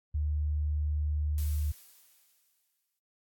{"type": "tone", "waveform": "sine", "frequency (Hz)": 75, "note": "D2", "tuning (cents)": 37, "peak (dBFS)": -27, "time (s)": [0.14, 1.72], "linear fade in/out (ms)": 10}
{"type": "noise with exponential decay", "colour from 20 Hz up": "blue", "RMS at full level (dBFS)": -43, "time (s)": [1.38, 2.99], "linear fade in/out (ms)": 0, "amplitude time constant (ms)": 350}
{"effects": ["AAC 64 kbps"]}